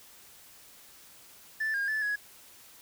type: tone with pitch steps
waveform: triangle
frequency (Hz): 1759 / 1619 / 1742 / 1674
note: A6 / G#6 / A6 / G#6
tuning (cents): -1 / -45 / -18 / +13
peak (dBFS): -25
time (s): 1.6-2.16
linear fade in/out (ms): 10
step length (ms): 140
effects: tanh soft clip ceiling -23 dBFS + white hiss -54 dBFS RMS until 2.81 s